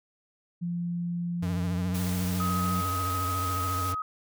sine tone with pitch glide, 173.1 to 180.76 Hz, F3 to F#3, -15 to -40 cents, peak -28 dBFS, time 0.61-2.82 s, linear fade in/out 20 ms, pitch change +75 cents, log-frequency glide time 1.72-1.86 s
square tone with vibrato, 91.9 Hz, F#2, 11 cents flat, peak -31 dBFS, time 1.42-3.95 s, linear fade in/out 10 ms, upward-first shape triangle, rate 14 Hz, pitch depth 85 cents each way
white noise, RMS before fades -39 dBFS, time 1.94-3.93 s, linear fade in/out 10 ms
sine tone, 1264 Hz, D#6, 27 cents sharp, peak -29 dBFS, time 2.4-4.02 s, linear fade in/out 2 ms
effects none

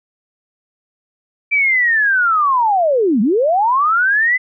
sine linear two-way sweep, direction down then up, 2349 to 191.6 to 2042 Hz, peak -11 dBFS, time 1.51-4.38 s, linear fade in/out 20 ms, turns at 3.21 s, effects none

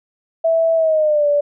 sine tone with pitch glide, 656 to 581.1 Hz, E5 to D5, -9 to -18 cents, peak -12 dBFS, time 0.44-1.41 s, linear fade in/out 10 ms, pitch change -209 cents, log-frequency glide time 0.75-1.28 s, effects none

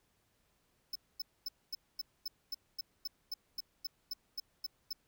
square tone bursts, 5260 Hz, E8, 5 cents flat, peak -36 dBFS, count 16, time 0.93-4.93 s, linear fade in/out 5 ms, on 25 ms, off 240 ms, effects pink hiss -75 dBFS RMS until 5.07 s

